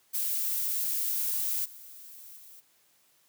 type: noise with level steps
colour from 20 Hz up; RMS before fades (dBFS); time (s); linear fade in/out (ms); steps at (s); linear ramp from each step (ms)
violet; -30 / -48 / -51; 0.13-2.61; 20; 1.64 / 2.36; 20
effects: white hiss -66 dBFS RMS until 3.28 s + high-pass 100 Hz 12 dB/octave